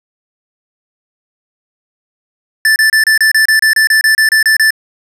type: tone bursts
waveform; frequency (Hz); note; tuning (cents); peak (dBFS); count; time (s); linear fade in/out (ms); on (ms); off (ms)
square; 1760; A6; 0; -7; 15; 2.65-4.706; 2; 110; 29
effects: resampled to 32000 Hz + 7-bit